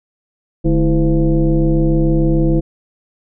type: tone with frequency modulation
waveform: sine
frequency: 147.6 Hz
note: D3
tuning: 9 cents sharp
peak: -10 dBFS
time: 0.64-2.61 s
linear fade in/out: 20 ms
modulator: 181 Hz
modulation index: 1.5
effects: none